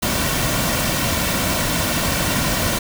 pink noise with comb filter, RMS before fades -20 dBFS, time 0.02-2.79 s, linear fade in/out 10 ms, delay 2.4 ms, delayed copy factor -0.5, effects none

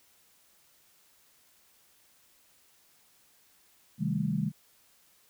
sine chord, A half-diminished seventh, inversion first, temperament just, 132 / 158.4 / 198 / 220 Hz, C3 / Eb3 / G3 / A3, +16 / +31 / +18 / 0 cents, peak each -35 / -31 / -31 / -35 dBFS, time 3.98-4.52 s, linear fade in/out 50 ms, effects white hiss -64 dBFS RMS until 5.29 s

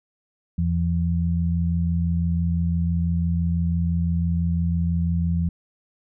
sine tone pair together, 83.73 / 169.7 Hz, E2 / F3, +28 / -49 cents, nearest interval octave, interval 1223 cents, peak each -22 dBFS, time 0.58-5.49 s, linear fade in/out 5 ms, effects none

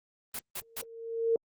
white noise bursts, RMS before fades -36 dBFS, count 3, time 0.34-0.816 s, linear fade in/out 5 ms, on 52 ms, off 160 ms
sine tone with exponential growth, 457.4 Hz, A#4, 33 cents flat, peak -21 dBFS, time 0.62-1.36 s, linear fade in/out 2 ms, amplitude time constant 160 ms
effects Opus 24 kbps

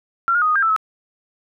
sine tone with pitch steps, 1368 / 1428 / 1247 / 1238 / 1599 / 1325 / 1290 Hz, F6 / F6 / D#6 / D#6 / G6 / E6 / E6, -36 / +38 / +3 / -9 / +34 / +9 / -38 cents, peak -14 dBFS, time 0.28-0.763 s, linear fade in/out 0 ms, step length 69 ms, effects none

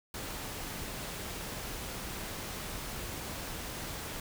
pink noise, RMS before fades -40 dBFS, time 0.14-4.2 s, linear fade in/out 2 ms, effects none

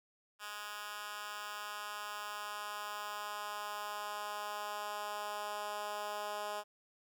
10% pulse tone with high-pass filter sweep, 207.7 Hz, G#3, in tune, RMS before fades -42 dBFS, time 0.39-6.64 s, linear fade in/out 50 ms, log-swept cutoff 1500 to 650 Hz, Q 1.4, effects none

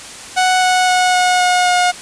sawtooth tone with pitch steps, 740 / 735.7 / 731.5 / 727.3 / 723.1 / 718.9 Hz, F#5 / F#5 / F#5 / F#5 / F#5 / F5, 0 / -10 / -20 / -30 / -40 / +50 cents, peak -7 dBFS, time 0.36-1.92 s, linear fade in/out 20 ms, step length 260 ms, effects white hiss -32 dBFS RMS until 2.01 s + resampled to 22050 Hz

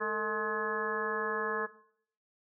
harmonic tone with a mistuned harmonic, 212.3 Hz, G#3, 38 cents sharp, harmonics 1 / 2 / 3 / 4 / 5 / 6 / 7 / 8, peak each -44 / -34 / -44 / -45 / -36 / -39 / -45 / -35 dBFS, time 0-1.67 s, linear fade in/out 20 ms, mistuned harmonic 2, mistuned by +80 cents, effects noise-tail reverb RT60 0.6 s tail -17 dB re dry

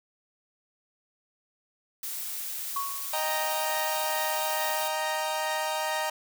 blue noise, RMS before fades -35 dBFS, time 2.03-4.88 s, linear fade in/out 2 ms
sine tone with exponential decay, 1108.7 Hz, C#6, in tune, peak -26 dBFS, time 2.76-3.27 s, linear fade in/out 5 ms, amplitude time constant 110 ms
sawtooth chord, Eb major, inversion none, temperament equal, 622.3 / 784 / 932.3 Hz, Eb5 / G5 / Bb5, 0 / 0 / 0 cents, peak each -28 / -31 / -27 dBFS, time 3.13-6.1 s, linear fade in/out 5 ms
effects none

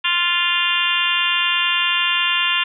harmonic tone, 349.2 Hz, F4, in tune, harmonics 3 / 4 / 5 / 6 / 7 / 8 / 9 / 10, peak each -25 / -27 / -25 / -30 / -25 / -20 / -24 / -25 dBFS, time 0.04-2.64 s, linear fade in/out 10 ms, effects none

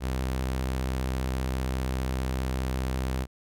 sawtooth tone with vibrato, 64.7 Hz, C2, 19 cents flat, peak -23 dBFS, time 0-3.27 s, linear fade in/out 50 ms, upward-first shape triangle, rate 15 Hz, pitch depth 30 cents each way, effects none

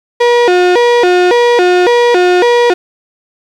35% pulse tone with vibrato, 415.3 Hz, G#4, in tune, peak -4 dBFS, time 0.2-2.74 s, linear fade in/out 10 ms, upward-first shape square, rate 1.8 Hz, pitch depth 250 cents each way, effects low-pass 4000 Hz 12 dB/octave + 7-bit

